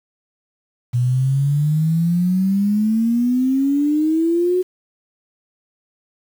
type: exponential sweep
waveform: sine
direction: up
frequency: 120 to 370.6 Hz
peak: -14 dBFS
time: 0.93-4.63 s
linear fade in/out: 20 ms
effects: 7-bit